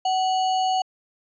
sine tone with sample-and-hold, 750 Hz, F#5, 23 cents sharp, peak -19 dBFS, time 0.05-0.82 s, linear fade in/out 5 ms, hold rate 3675 Hz, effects resampled to 16000 Hz

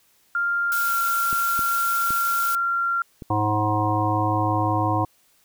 sine tone with pitch glide, 1396.9 to 1379.3 Hz, F6 to F6, 0 to -22 cents, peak -20 dBFS, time 0.35-3.02 s, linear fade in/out 2 ms, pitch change -22 cents, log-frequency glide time 0.81-0.94 s
blue noise, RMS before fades -30 dBFS, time 0.72-2.55 s, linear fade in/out 0 ms
clicks, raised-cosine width 3 ms, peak -22 dBFS, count 4, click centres 1.329 / 1.592 / 2.106 / 3.222 s
harmonic tone, 105.8 Hz, G#2, 33 cents sharp, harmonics 1 / 3 / 5 / 7 / 9 / 10, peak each -24 / -26 / -31 / -26 / -26 / -27 dBFS, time 3.3-5.05 s, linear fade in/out 5 ms
effects white hiss -61 dBFS RMS until 5.44 s

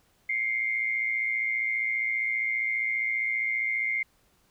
sine tone pair together, 2102 / 2217 Hz, C7 / C#7, +7 / 0 cents, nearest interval minor second, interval 93 cents, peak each -26 / -33 dBFS, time 0.29-4.03 s, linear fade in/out 5 ms, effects pink hiss -66 dBFS RMS until 4.5 s

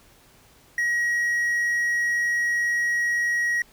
triangle tone, 1901 Hz, A#6, 33 cents sharp, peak -19 dBFS, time 0.78-3.62 s, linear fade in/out 2 ms, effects pink hiss -55 dBFS RMS until 3.72 s

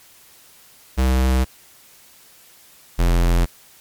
square tone pair in turn, 64.6 / 43.12 Hz, C2 / F1, -21 / -21 cents, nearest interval perfect fifth, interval 700 cents, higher first, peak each -15 / -14 dBFS, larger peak second, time 0.97-1.45 / 2.98-3.46 s, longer neither, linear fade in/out 20 ms, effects white hiss -49 dBFS RMS until 3.8 s + MP3 96 kbps

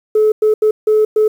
sine tone bursts at uneven times, 430.1 Hz, A4, 39 cents flat, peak -7 dBFS, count 5, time 0.15-0.32 / 0.42-0.54 / 0.62-0.71 / 0.87-1.05 / 1.16-1.28 s, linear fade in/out 5 ms, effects tanh soft clip ceiling -5 dBFS + 7-bit

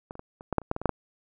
clicks, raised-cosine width 1 ms, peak -23 / -29 / -26 / -29 / -14 / -8 / -30 / -11 / -18 / -21 / -7 / -11 dBFS, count 12, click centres 0.109 / 0.154 / 0.194 / 0.409 / 0.527 / 0.583 / 0.617 / 0.714 / 0.764 / 0.816 / 0.857 / 0.893 s, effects none

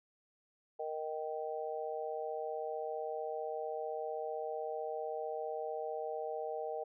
harmonic tone, 155.6 Hz, D#3, in tune, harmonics 3 / 4 / 5, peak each -40 / -41 / -42 dBFS, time 0.79-6.84 s, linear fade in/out 10 ms, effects none

